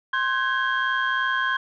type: tone cluster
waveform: sine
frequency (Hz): 1055 / 1529 / 1652 / 3222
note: C6 / G6 / G#6 / G7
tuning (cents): +14 / -44 / -10 / +47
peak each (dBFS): -25 / -25 / -25 / -33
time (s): 0.13-1.57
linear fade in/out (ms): 5
effects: tanh soft clip ceiling -12 dBFS